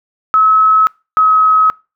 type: tone pair in turn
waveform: sine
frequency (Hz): 1289 / 1276.4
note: E6 / D#6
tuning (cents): -39 / +44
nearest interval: unison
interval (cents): 17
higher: first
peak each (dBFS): -6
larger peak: neither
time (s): 0.34-0.87 / 1.17-1.7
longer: neither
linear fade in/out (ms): 0
effects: noise-tail reverb RT60 0.3 s tail -25 dB re dry